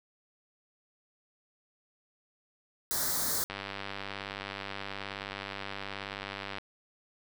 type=band-stop noise; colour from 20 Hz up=white; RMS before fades=-31 dBFS; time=2.91-3.44 s; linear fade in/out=0 ms; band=1900 to 3800 Hz; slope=48 dB/octave
type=click train; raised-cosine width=0.3 ms; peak=-21 dBFS; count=306; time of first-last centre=3.5-6.584 s; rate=98.9 Hz
effects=none